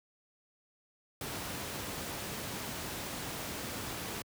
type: noise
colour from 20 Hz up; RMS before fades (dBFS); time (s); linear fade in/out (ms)
pink; -39; 1.21-4.22; 2
effects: high-pass 80 Hz 12 dB/octave